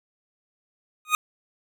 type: tone with exponential growth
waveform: 25% pulse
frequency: 1240 Hz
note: D#6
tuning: 6 cents flat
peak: -10 dBFS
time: 1.05-1.15 s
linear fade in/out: 1 ms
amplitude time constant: 20 ms
effects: none

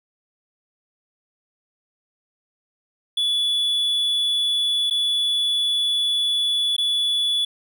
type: tone with dropouts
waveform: triangle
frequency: 3430 Hz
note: A7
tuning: 45 cents flat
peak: -17 dBFS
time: 3.17-7.45 s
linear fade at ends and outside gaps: 5 ms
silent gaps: 4.9-4.908 / 6.766-6.781 s
effects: none

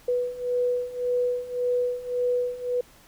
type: beating tone pair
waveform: sine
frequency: 491.4 / 493.2 Hz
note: B4 / B4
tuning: -9 / -2 cents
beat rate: 1.8 Hz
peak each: -28 / -25 dBFS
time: 0.08-2.81 s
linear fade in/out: 5 ms
effects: pink hiss -54 dBFS RMS until 3.07 s

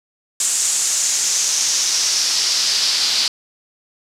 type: noise with band-pass filter sweep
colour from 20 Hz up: pink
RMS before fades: -18 dBFS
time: 0.4-3.28 s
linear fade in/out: 2 ms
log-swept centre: 7600 to 4500 Hz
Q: 3.4
effects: low-pass 12000 Hz 12 dB/octave

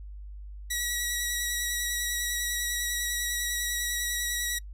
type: tone with vibrato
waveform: 10% pulse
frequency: 1928 Hz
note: B6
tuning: 42 cents flat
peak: -19 dBFS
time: 0.7-4.59 s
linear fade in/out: 10 ms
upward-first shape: sine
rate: 10 Hz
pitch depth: 16 cents each way
effects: noise-tail reverb RT60 0.1 s tail -26 dB re dry + added 50 Hz sine -39 dBFS peak until 4.73 s

